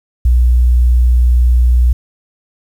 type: tone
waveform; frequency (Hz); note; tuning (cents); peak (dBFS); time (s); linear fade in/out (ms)
sine; 60.9; B1; -24; -6; 0.25-1.93; 5
effects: 7-bit